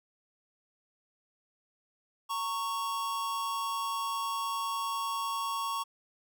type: tone pair together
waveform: square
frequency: 918.7 / 1108.7 Hz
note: A#5 / C#6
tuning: -25 / 0 cents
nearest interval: minor third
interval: 325 cents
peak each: -38 / -33 dBFS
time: 2.29-5.84 s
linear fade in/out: 20 ms
effects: none